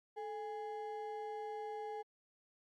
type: ring-modulated tone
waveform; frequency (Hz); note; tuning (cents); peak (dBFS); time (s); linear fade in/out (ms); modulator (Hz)
triangle; 628; D#5; +16; -36; 0.16-2.03; 20; 193
effects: Opus 48 kbps